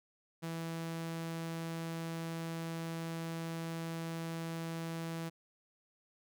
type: tone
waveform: sawtooth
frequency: 164.81 Hz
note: E3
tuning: in tune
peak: -34 dBFS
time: 0.42-5.3 s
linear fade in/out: 20 ms
effects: none